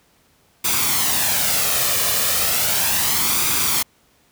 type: noise with flanger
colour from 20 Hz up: white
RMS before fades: -19 dBFS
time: 0.64-3.83 s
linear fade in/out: 10 ms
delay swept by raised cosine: 0.83 to 1.71 ms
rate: 0.35 Hz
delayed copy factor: +0.5
effects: pink hiss -58 dBFS RMS until 4.31 s + high-pass 60 Hz 12 dB/octave